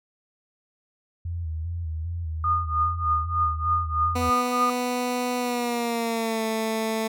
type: tone with vibrato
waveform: sine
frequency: 82.41 Hz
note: E2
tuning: in tune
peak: -27 dBFS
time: 1.25-4.3 s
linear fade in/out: 5 ms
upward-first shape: square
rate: 2.5 Hz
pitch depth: 63 cents each way
type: tone with tremolo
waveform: sine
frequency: 1224 Hz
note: D#6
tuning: 29 cents flat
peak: -18 dBFS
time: 2.44-4.7 s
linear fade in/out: 2 ms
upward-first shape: triangle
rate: 3.3 Hz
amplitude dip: 95%
type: tone with pitch glide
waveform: 15% pulse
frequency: 247.4 to 221.7 Hz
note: B3 to A3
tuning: +3 to +13 cents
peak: -18 dBFS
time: 4.15-7.08 s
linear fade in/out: 10 ms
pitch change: -190 cents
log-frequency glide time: 5.38-6.44 s
effects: none